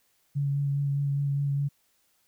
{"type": "tone with vibrato", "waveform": "sine", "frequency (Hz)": 141.1, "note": "C#3", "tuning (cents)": 31, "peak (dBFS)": -24, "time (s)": [0.35, 1.69], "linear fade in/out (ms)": 20, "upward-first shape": "sine", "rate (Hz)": 4.9, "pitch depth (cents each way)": 15, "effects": ["white hiss -69 dBFS RMS until 2.27 s"]}